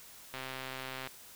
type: click train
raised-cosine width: 0.3 ms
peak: -24 dBFS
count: 97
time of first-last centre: 0.34-1.073 s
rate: 131 Hz
effects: white hiss -53 dBFS RMS until 1.35 s